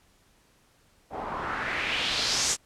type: noise with low-pass filter sweep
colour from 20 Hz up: white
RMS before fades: -29 dBFS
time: 1.1-2.57 s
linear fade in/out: 50 ms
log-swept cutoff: 700 to 7700 Hz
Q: 2.5
effects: pink hiss -63 dBFS RMS until 2.65 s + low-pass 12000 Hz 12 dB/octave